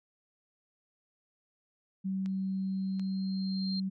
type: tone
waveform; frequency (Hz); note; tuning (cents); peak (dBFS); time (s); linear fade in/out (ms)
sine; 191.2; G3; -43; -30; 2.04-3.9; 20
type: clicks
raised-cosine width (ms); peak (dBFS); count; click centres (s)
0.2; -32; 2; 2.26 / 2.996
type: tone with exponential growth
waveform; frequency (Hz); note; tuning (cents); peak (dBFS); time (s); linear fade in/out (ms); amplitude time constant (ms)
sine; 4186; C8; 0; -35; 2.28-3.8; 5; 330
effects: none